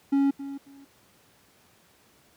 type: tone with echo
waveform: triangle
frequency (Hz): 277.3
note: C#4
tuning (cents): +1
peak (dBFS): -17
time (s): 0.12-0.31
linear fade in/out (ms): 10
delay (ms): 270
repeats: 2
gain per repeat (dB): -14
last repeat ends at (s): 0.85
effects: pink hiss -60 dBFS RMS until 2.36 s + high-pass 100 Hz 12 dB/octave